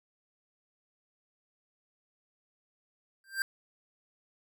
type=tone with exponential growth; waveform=square; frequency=1578 Hz; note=G6; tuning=11 cents sharp; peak=-25 dBFS; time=3.24-3.42 s; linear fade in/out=1 ms; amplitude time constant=37 ms; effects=none